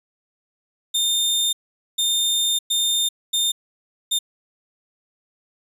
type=tone bursts at uneven times; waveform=sawtooth; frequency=3627 Hz; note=A#7; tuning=48 cents flat; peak=-15 dBFS; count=5; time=0.94-1.53 / 1.98-2.59 / 2.7-3.09 / 3.33-3.52 / 4.11-4.19 s; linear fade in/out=10 ms; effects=resampled to 32000 Hz